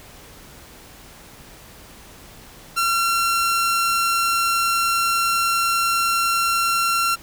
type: tone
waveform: sawtooth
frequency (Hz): 1365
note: F6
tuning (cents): -40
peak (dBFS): -14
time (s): 2.76-7.16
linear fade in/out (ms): 20
effects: pink hiss -44 dBFS RMS until 7.22 s